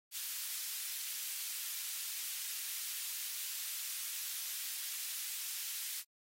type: high-pass noise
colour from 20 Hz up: white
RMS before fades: -41 dBFS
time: 0.11-6.04 s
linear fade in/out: 50 ms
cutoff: 2300 Hz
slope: 12 dB/octave
effects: AAC 48 kbps